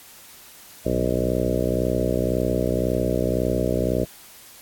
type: harmonic tone with a mistuned harmonic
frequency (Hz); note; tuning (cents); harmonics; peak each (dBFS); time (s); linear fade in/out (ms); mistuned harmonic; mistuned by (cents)
61.9; B1; +5; 1 / 2 / 3 / 4 / 5 / 6 / 7 / 8 / 9 / 10; -29 / -29 / -29 / -29 / -29 / -29 / -29 / -29 / -29 / -29; 0.85-4.05; 10; 2; -55
effects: white hiss -46 dBFS RMS until 4.61 s + AAC 64 kbps